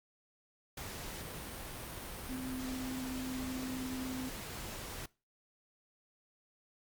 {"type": "tone in noise", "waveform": "sine", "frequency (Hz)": 258, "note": "C4", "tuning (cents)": -24, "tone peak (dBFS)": -38, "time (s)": [2.29, 4.29], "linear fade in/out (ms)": 5, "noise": "pink", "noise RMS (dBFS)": -44, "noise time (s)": [0.77, 5.06], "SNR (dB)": 3, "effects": ["noise-tail reverb RT60 0.3 s tail -22 dB re dry", "Opus 48 kbps"]}